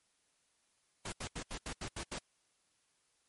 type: noise bursts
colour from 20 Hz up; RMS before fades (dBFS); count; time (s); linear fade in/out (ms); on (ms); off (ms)
pink; -41; 8; 1.05-2.187; 5; 73; 79
effects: white hiss -75 dBFS RMS until 3.28 s + MP3 48 kbps